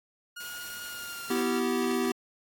sawtooth tone with pitch glide, 1432 to 1379.2 Hz, F6 to F6, +43 to -22 cents, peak -35 dBFS, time 0.36-1.6 s, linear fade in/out 10 ms, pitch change -65 cents, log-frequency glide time 0.86-1.35 s
white noise, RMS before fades -44 dBFS, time 0.4-1.43 s, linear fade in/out 5 ms
square chord, E minor, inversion second, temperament equal with one note detuned, 246.9 / 329.6 / 386.4 Hz, B3 / E4 / G4, 0 / 0 / -25 cents, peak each -30 / -34 / -30 dBFS, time 1.3-2.12 s, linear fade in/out 5 ms
15% pulse tone with exponential decay, 525 Hz, C5, 6 cents sharp, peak -37 dBFS, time 1.35-1.81 s, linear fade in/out 5 ms, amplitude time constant 100 ms
effects AAC 64 kbps

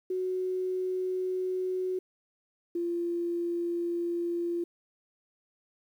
sine tone pair in turn, 370 / 344.1 Hz, F#4 / F4, 0 / -26 cents, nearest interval minor second, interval 126 cents, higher first, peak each -28 dBFS, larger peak neither, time 0.1-1.99 / 2.75-4.64 s, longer neither, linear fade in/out 5 ms, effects 10-bit

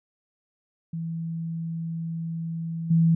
sine tone with level steps, 164.81 Hz, E3, in tune, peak -28 / -16 dBFS, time 0.93-3.15 s, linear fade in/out 5 ms, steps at 2.9 s, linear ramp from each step 10 ms, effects none

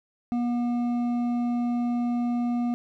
sine tone with hard clipping, 240.6 Hz, B3, 45 cents flat, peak -25 dBFS, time 0.32-2.74 s, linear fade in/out 0 ms, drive 7 dB, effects none

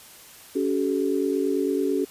sine tone cluster, 281.8 / 379.2 / 428.2 Hz, C#4 / F#4 / A4, +29 / +43 / -47 cents, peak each -25 / -25 / -27 dBFS, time 0.55-2.05 s, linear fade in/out 10 ms, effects white hiss -47 dBFS RMS until 2.1 s + resampled to 32000 Hz

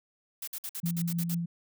blue noise bursts, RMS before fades -37 dBFS, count 9, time 0.42-1.347 s, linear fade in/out 5 ms, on 55 ms, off 54 ms
sine tone with tremolo, 170 Hz, F3, 46 cents flat, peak -27 dBFS, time 0.83-1.46 s, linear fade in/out 10 ms, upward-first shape sine, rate 6.2 Hz, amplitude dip 30%
effects none

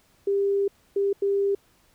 sine tone bursts at uneven times, 398 Hz, G4, 26 cents sharp, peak -20 dBFS, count 3, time 0.27-0.68 / 0.96-1.13 / 1.22-1.55 s, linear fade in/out 5 ms, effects pink hiss -62 dBFS RMS until 1.94 s

